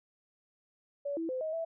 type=tone with pitch steps; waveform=sine; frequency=569 / 328.5 / 514 / 630 / 658 Hz; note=C#5 / E4 / C5 / D#5 / E5; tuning=+45 / -6 / -31 / +21 / -3 cents; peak=-32 dBFS; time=1.05-1.65 s; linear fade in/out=10 ms; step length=120 ms; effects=none